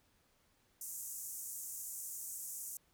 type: band-pass noise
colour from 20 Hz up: pink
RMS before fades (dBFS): -45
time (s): 0.81-2.77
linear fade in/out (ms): 2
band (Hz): 6500 to 16000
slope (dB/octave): 48
effects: pink hiss -73 dBFS RMS until 2.93 s